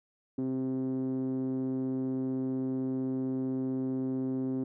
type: tone with low-pass filter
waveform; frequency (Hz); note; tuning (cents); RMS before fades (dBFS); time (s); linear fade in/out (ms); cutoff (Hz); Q
5% pulse; 130.81; C3; 0; -32; 0.38-4.64; 5; 300; 7.2
effects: none